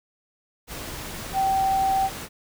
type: tone in noise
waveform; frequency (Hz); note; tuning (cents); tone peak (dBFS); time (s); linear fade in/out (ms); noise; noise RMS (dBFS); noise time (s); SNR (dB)
sine; 773; G5; -24; -19; 1.33-2.1; 50; pink; -35; 0.67-2.29; +13
effects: none